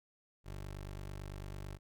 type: tone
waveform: 20% pulse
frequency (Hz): 49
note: G1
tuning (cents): 0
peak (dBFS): -38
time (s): 0.44-1.79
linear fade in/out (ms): 50
effects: none